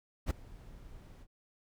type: noise with ADSR envelope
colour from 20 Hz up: brown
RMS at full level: -27 dBFS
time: 0.26-1.27 s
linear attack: 46 ms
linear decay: 8 ms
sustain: -24 dB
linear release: 54 ms
effects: none